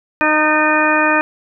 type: harmonic tone with a mistuned harmonic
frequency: 307.2 Hz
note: D#4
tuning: 22 cents flat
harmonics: 1 / 2 / 3 / 4 / 5 / 6 / 8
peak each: -19 / -19 / -19 / -19 / -19 / -19 / -19 dBFS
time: 0.21-1.21 s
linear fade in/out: 0 ms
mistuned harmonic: 6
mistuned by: -28 cents
effects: none